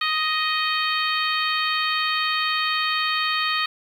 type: harmonic tone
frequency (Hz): 624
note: D#5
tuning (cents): +5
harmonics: 2 / 3 / 4 / 5 / 6 / 7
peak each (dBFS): -25 / -27 / -28 / -29 / -30 / -30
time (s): 0.01-3.66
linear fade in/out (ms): 5
effects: 8-bit